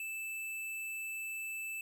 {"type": "tone", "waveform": "square", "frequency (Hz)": 2637, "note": "E7", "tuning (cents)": 0, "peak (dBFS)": -39, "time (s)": [0, 1.81], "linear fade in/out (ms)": 2, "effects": []}